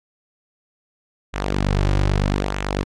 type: tone with flanger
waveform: sawtooth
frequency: 49 Hz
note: G1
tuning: in tune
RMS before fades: -20 dBFS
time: 1.33-2.84 s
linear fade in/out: 20 ms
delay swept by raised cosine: 0.2 to 4.6 ms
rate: 0.79 Hz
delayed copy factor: -0.6
effects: low-pass 6000 Hz 12 dB/octave + MP3 96 kbps